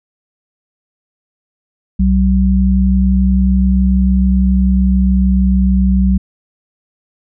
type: tone pair together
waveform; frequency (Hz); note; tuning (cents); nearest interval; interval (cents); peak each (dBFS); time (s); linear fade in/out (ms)
sine; 63.54 / 190.4; B1 / F#3; +50 / +50; octave + perfect fifth; 1900; -11; 1.99-6.18; 10
effects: none